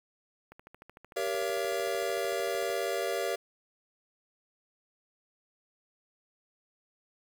click train, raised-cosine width 0.5 ms, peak -34 dBFS, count 30, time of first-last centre 0.52-2.7 s, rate 13.3 Hz
square chord, G diminished seventh, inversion none, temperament just, 392 / 470.4 / 564.5 / 677.4 Hz, G4 / Bb4 / Db5 / Fb5, 0 / +16 / +31 / +47 cents, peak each -36 dBFS, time 1.16-3.36 s, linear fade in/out 10 ms
effects 9-bit

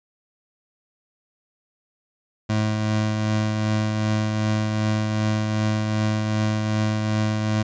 25% pulse tone with tremolo, 107.7 Hz, A2, 37 cents flat, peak -15 dBFS, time 2.49-7.63 s, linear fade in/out 10 ms, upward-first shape triangle, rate 2.6 Hz, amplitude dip 35%, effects resampled to 16000 Hz

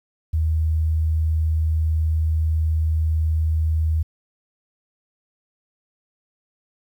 sine tone, 79.2 Hz, D#2, 31 cents sharp, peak -17 dBFS, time 0.33-4.03 s, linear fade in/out 10 ms, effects 9-bit

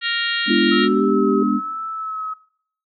harmonic tone, 466.2 Hz, A#4, in tune, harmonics 3 / 4 / 5 / 6 / 7 / 8 / 9, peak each -27 / -24 / -34 / -26 / -27 / -30 / -29 dBFS, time 0.01-0.89 s, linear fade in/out 50 ms
sine chord, G# diminished, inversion none, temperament equal, 207.7 / 246.9 / 293.7 Hz, G#3 / B3 / D4, 0 / 0 / 0 cents, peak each -20 dBFS, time 0.46-1.61 s, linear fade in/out 50 ms
sine tone with pitch glide, 340 to 390.6 Hz, F4 to G4, -46 to -6 cents, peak -18 dBFS, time 0.5-1.43 s, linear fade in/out 5 ms, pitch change +240 cents, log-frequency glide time 0.7-1.03 s
sine tone with vibrato, 1298 Hz, E6, 27 cents flat, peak -24 dBFS, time 0.71-2.34 s, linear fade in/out 10 ms, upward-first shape sine, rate 1.1 Hz, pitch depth 24 cents each way
effects noise-tail reverb RT60 0.6 s tail -20 dB re dry

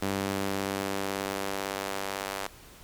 sawtooth tone with high-pass filter sweep, 98 Hz, G2, in tune, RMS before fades -32 dBFS, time 0.02-2.47 s, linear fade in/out 5 ms, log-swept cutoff 200 to 650 Hz, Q 0.79, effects pink hiss -51 dBFS RMS until 2.83 s + MP3 96 kbps

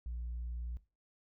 sine tone, 59.2 Hz, A#1, 27 cents sharp, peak -36 dBFS, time 0.06-0.77 s, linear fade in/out 0 ms, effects noise-tail reverb RT60 0.3 s tail -18 dB re dry + tanh soft clip ceiling -35 dBFS

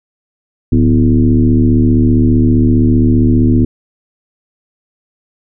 sine tone with frequency modulation, 174.61 Hz, F3, in tune, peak -6 dBFS, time 0.72-3.65 s, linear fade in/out 5 ms, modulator 75.2 Hz, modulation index 1.9, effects none

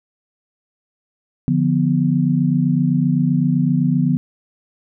sine chord, B diminished, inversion first, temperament equal, 146.83 / 174.61 / 246.9 Hz, D3 / F3 / B3, 0 / 0 / 0 cents, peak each -18 dBFS, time 1.48-4.17 s, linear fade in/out 0 ms, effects none

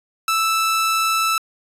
sawtooth tone, 1318.5 Hz, E6, in tune, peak -13 dBFS, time 0.28-1.38 s, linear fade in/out 2 ms, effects resampled to 32000 Hz

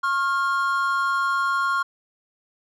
triangle tone pair together, 1087 / 1399.4 Hz, C#6 / F6, -34 / +3 cents, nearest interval major third, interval 437 cents, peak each -21 dBFS, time 0.03-1.83 s, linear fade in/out 10 ms, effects none

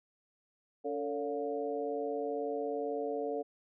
harmonic tone with a mistuned harmonic, 142 Hz, C#3, 42 cents sharp, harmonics 2 / 3 / 4 / 5, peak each -41 / -35 / -39 / -41 dBFS, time 0.84-3.43 s, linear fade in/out 20 ms, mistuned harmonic 3, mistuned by +79 cents, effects none

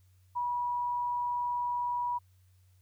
sine tone, 971 Hz, B5, 30 cents flat, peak -29 dBFS, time 0.35-2.19 s, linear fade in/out 20 ms, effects added 92 Hz sine -60 dBFS peak until 2.81 s + white hiss -74 dBFS RMS until 2.81 s

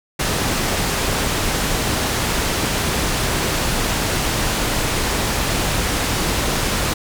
pink low-pass noise, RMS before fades -20 dBFS, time 0.19-6.94 s, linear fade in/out 10 ms, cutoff 11000 Hz, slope 12 dB/octave, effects none

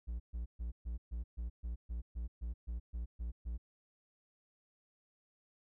triangle tone bursts, 58.27 Hz, A#1, in tune, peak -35 dBFS, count 14, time 0.07-3.58 s, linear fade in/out 20 ms, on 130 ms, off 130 ms, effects none

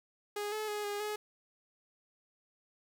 sawtooth tone with pitch steps, 413.3 / 429.9 / 417.7 / 409.8 / 421.7 Hz, G#4 / A4 / G#4 / G#4 / G#4, -8 / -40 / +10 / -23 / +26 cents, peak -31 dBFS, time 0.36-1.16 s, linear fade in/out 5 ms, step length 160 ms, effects 10-bit

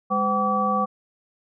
sine tone cluster, 205.1 / 510 / 763 / 1150 Hz, G#3 / C5 / G5 / D6, -21 / -44 / -47 / -37 cents, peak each -26 / -28 / -26 / -22 dBFS, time 0.1-0.86 s, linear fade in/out 20 ms, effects none

